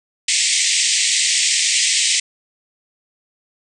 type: band-pass noise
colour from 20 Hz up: white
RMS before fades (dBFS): -17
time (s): 0.28-2.2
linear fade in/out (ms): 5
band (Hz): 1900 to 8700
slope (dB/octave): 96
effects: none